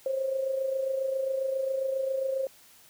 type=tone with amplitude modulation; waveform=sine; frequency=533 Hz; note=C5; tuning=32 cents sharp; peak=-24 dBFS; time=0.06-2.47 s; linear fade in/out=2 ms; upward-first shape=sine; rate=27.4 Hz; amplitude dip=55%; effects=white hiss -56 dBFS RMS until 2.89 s